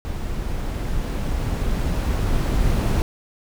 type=noise with level ramp; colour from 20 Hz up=brown; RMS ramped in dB=-27 to -18 dBFS; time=0.05-3.02 s; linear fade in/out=0 ms; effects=none